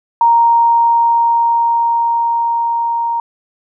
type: tone with level ramp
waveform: sine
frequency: 932.3 Hz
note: A#5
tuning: in tune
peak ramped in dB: -6 to -14 dBFS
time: 0.21-3.2 s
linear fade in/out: 2 ms
effects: none